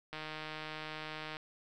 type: click train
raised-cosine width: 0.3 ms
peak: -26 dBFS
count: 193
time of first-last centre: 0.13-1.369 s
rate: 155 Hz
effects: none